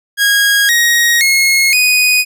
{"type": "tone with pitch steps", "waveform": "sawtooth", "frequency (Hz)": [1640, 1883.9, 2164, 2486], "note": ["G#6", "A#6", "C#7", "D#7"], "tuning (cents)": [-22, 18, -42, -2], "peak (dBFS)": -5, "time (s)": [0.17, 2.25], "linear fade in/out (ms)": 50, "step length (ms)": 520, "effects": []}